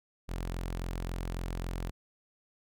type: tone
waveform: sawtooth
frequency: 43.65 Hz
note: F1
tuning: in tune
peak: -30 dBFS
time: 0.28-1.91 s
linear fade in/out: 20 ms
effects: none